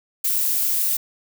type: noise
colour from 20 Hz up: violet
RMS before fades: -21 dBFS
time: 0.24-0.97 s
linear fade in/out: 5 ms
effects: none